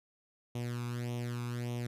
sawtooth tone with flanger, 120.7 Hz, B2, 39 cents flat, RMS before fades -37 dBFS, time 0.55-1.87 s, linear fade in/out 5 ms, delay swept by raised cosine 0.32 to 0.82 ms, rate 1.7 Hz, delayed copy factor +0.75, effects resampled to 32000 Hz

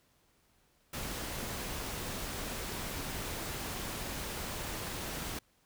pink noise, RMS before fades -39 dBFS, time 0.93-5.39 s, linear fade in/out 5 ms, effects pink hiss -70 dBFS RMS until 5.65 s

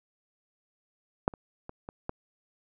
clicks, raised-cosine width 1 ms, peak -9 / -29 / -26 / -25 / -18 dBFS, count 5, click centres 1.279 / 1.338 / 1.694 / 1.889 / 2.094 s, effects none

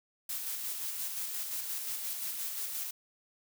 blue noise with tremolo, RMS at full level -36 dBFS, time 0.29-2.91 s, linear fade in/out 5 ms, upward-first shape square, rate 5.7 Hz, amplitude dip 30%, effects none

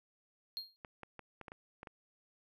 triangle tone with exponential decay, 4233 Hz, C8, 19 cents sharp, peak -34 dBFS, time 0.57-0.76 s, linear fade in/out 0 ms, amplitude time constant 40 ms
clicks, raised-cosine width 0.5 ms, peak -32 dBFS, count 8, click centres 0.848 / 1.033 / 1.193 / 1.413 / 1.482 / 1.519 / 1.831 / 1.872 s
effects none

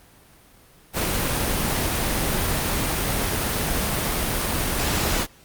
pink noise, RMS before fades -23 dBFS, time 0.93-5.27 s, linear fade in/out 50 ms, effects pink hiss -52 dBFS RMS until 5.44 s + Opus 32 kbps

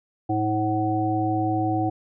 harmonic tone with a mistuned harmonic, 106.8 Hz, G#2, 49 cents sharp, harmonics 1 / 3 / 5 / 7, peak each -27 / -24 / -35 / -25 dBFS, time 0.29-1.9 s, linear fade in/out 10 ms, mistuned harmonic 1, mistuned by +31 cents, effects none

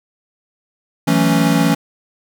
square chord, F# minor seventh, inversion third, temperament equal, 164.81 / 185 / 220 / 277.2 Hz, E3 / F#3 / A3 / C#4, 0 / 0 / 0 / 0 cents, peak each -17 / -21 / -19 / -17 dBFS, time 1.07-1.75 s, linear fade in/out 10 ms, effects none

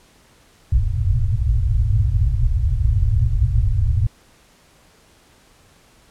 white low-pass noise, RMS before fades -17 dBFS, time 0.72-4.07 s, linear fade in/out 5 ms, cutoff 120 Hz, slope 96 dB/octave, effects pink hiss -53 dBFS RMS until 6.1 s + low-pass 11000 Hz 12 dB/octave

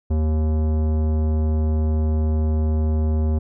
sine tone with tanh clipping, 77.78 Hz, D#2, in tune, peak -19 dBFS, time 0.1-3.39 s, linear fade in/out 10 ms, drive 16 dB, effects none

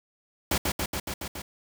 pink noise with echo, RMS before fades -25 dBFS, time 0.51-0.58 s, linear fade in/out 5 ms, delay 140 ms, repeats 6, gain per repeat -2 dB, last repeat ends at 1.42 s, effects none

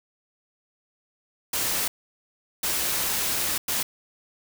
white noise bursts at uneven times, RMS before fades -26 dBFS, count 3, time 1.53-1.88 / 2.63-3.58 / 3.68-3.83 s, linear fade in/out 5 ms, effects none

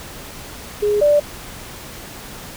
sine tone pair in turn, 415.3 / 587.3 Hz, G#4 / D5, 0 / 0 cents, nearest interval tritone, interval 600 cents, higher second, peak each -14 / -10 dBFS, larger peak second, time 0.82-1.01 / 1.01-1.2 s, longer neither, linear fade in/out 10 ms, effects pink hiss -35 dBFS RMS until 2.56 s

